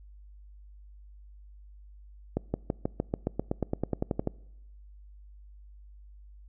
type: accelerating click train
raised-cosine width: 2 ms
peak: -14 dBFS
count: 17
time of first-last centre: 2.37-4.274 s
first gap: 170 ms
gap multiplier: 0.95
effects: noise-tail reverb RT60 0.9 s tail -24 dB re dry + added 50 Hz sine -48 dBFS peak until 6.48 s